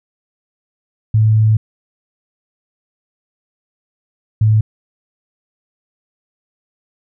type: tone pair in turn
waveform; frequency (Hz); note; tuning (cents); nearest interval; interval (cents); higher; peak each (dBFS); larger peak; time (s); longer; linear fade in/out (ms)
sine; 109.1 / 108.47; A2 / A2; -14 / -24; unison; 10; first; -8; neither; 1.14-1.57 / 4.41-4.61; first; 5
effects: none